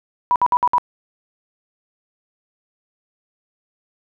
sine tone bursts, 980 Hz, B5, 14 cents flat, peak -12 dBFS, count 5, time 0.31-0.782 s, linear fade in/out 0 ms, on 48 ms, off 58 ms, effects none

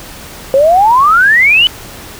sine exponential sweep, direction up, 523.3 to 3051 Hz, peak -4 dBFS, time 0.54-1.67 s, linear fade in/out 0 ms, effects pink hiss -30 dBFS RMS until 2.19 s

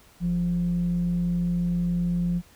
sine tone pair together, 47 / 174.61 Hz, F#1 / F3, +28 / 0 cents, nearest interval octave + major seventh, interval 2272 cents, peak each -32 / -21 dBFS, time 0.2-2.42 s, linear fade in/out 50 ms, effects tanh soft clip ceiling -18 dBFS + pink hiss -55 dBFS RMS until 2.55 s

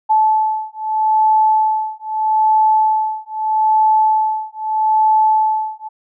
sine beating tone pair, 868 / 868.79 Hz, A5 / A5, -24 / -22 cents, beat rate 0.79 Hz, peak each -15 dBFS, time 0.09-5.89 s, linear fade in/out 20 ms, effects none

